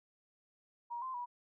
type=tone with pitch steps; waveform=sine; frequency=950 / 1039 / 971 Hz; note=A#5 / C6 / B5; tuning=+33 / -12 / -30 cents; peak=-38 dBFS; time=0.9-1.26 s; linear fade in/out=20 ms; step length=120 ms; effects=none